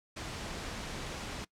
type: noise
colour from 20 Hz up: pink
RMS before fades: -40 dBFS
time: 0.16-1.45 s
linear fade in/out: 10 ms
effects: noise-tail reverb RT60 0.1 s tail -22 dB re dry + low-pass 7000 Hz 12 dB/octave